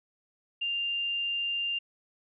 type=tone; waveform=sine; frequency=2794 Hz; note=F7; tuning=in tune; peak=-28 dBFS; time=0.61-1.79 s; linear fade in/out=10 ms; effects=none